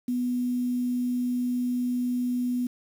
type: tone with quantisation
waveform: sine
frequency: 246.9 Hz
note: B3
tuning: in tune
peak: -24 dBFS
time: 0.08-2.67 s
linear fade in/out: 5 ms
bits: 8
effects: none